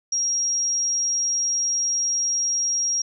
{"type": "tone", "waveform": "sine", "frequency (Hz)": 5630, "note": "F8", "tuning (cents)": 13, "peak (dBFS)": -20, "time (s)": [0.12, 3.02], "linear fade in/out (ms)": 5, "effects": []}